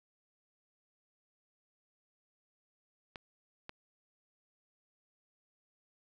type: clicks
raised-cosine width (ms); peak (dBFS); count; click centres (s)
0.3; -27 / -27; 2; 3.158 / 3.694
effects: none